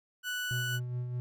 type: tone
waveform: 30% pulse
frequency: 1482 Hz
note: F#6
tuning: 2 cents sharp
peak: -30 dBFS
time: 0.23-0.8 s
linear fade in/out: 50 ms
type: tone with tremolo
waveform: triangle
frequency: 123.4 Hz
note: B2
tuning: 1 cent flat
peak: -29 dBFS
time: 0.51-1.2 s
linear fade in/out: 0 ms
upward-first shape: sine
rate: 4.8 Hz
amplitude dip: 40%
effects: none